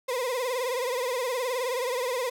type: tone with vibrato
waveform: 35% pulse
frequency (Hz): 501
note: B4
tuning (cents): +25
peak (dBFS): -25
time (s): 0.08-2.3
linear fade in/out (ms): 10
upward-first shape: triangle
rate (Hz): 19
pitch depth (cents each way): 120
effects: none